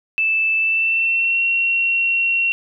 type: tone with pitch glide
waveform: sine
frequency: 2637 to 2732 Hz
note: E7 to F7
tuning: 0 to -39 cents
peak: -15 dBFS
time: 0.18-2.52 s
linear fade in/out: 0 ms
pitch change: +61 cents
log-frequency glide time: 0.57-1.41 s
effects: none